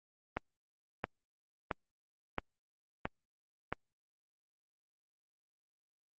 click train, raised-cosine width 0.5 ms, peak -18 dBFS, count 6, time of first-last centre 0.37-3.726 s, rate 1.49 Hz, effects Opus 24 kbps

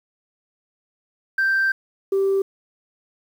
sine tone pair in turn, 1568 / 390.1 Hz, G6 / G4, 0 / -8 cents, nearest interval 2 octaves, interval 2408 cents, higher first, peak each -15 dBFS, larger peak neither, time 1.38-1.72 / 2.12-2.42 s, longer first, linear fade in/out 5 ms, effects tanh soft clip ceiling -14 dBFS + 8-bit

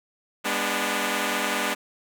5% pulse chord, G# diminished, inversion none, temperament equal with one note detuned, 204.1 / 246.9 / 293.7 Hz, G#3 / B3 / D4, -30 / 0 / 0 cents, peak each -17 dBFS, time 0.44-1.75 s, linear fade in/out 20 ms, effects none

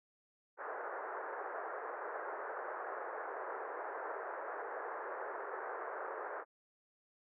pink band-pass noise, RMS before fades -43 dBFS, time 0.57-6.45 s, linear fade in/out 50 ms, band 400 to 1700 Hz, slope 48 dB/octave, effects none

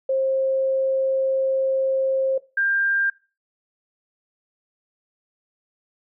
sine tone pair in turn, 532 / 1594.2 Hz, C5 / G6, +29 / +29 cents, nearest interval octave + perfect fifth, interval 1900 cents, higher second, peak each -18 dBFS, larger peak neither, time 0.09-2.38 / 2.57-3.1 s, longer first, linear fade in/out 5 ms, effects noise-tail reverb RT60 0.3 s tail -19 dB re dry

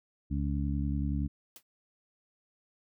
harmonic tone, 70.7 Hz, C#2, 35 cents sharp, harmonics 1 / 2 / 3 / 4, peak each -31 / -34 / -36 / -37 dBFS, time 0.3-1.28 s, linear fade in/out 20 ms
white noise with exponential decay, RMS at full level -44 dBFS, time 1.56-1.63 s, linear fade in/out 2 ms, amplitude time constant 15 ms
effects none

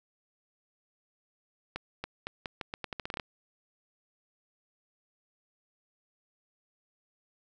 accelerating click train, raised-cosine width 0.3 ms, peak -19 dBFS, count 14, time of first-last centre 1.76-3.198 s, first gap 280 ms, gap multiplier 0.82, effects none

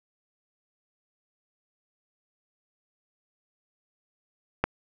click, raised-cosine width 0.5 ms, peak -7 dBFS, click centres 4.64 s, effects none

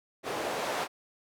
white noise with band-pass filter sweep, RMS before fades -33 dBFS, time 0.23-0.88 s, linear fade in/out 50 ms, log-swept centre 430 to 730 Hz, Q 1.1, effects none

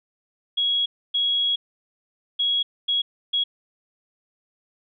sine tone bursts at uneven times, 3322 Hz, G#7, in tune, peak -19 dBFS, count 5, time 0.57-0.86 / 1.14-1.56 / 2.39-2.63 / 2.88-3.02 / 3.33-3.44 s, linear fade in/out 10 ms, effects none

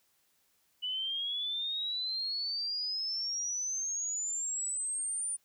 sine exponential sweep, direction up, 2960 to 9397 Hz, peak -32 dBFS, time 0.82-5.37 s, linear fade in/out 20 ms, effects white hiss -72 dBFS RMS until 5.44 s

